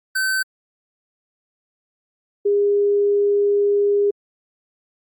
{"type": "tone pair in turn", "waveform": ["square", "sine"], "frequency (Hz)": [1536, 406.8], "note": ["G6", "G#4"], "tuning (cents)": [-36, -36], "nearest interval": "octave + major seventh", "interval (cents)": 2300, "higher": "first", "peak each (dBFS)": [-19, -14], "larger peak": "second", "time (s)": [[0.15, 0.43], [2.45, 4.11]], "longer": "second", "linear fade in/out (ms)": 10, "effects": ["Opus 48 kbps"]}